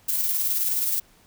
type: noise with tremolo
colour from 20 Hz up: violet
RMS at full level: -23 dBFS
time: 0.08-1 s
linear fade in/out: 10 ms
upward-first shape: square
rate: 19 Hz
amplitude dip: 30%
effects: pink hiss -57 dBFS RMS until 1.26 s